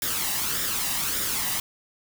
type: noise with flanger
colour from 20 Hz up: white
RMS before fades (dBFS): -27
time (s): 0.02-1.6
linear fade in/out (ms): 2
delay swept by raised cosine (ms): 0.56 to 1.06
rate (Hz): 1.7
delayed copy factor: +0.55
effects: none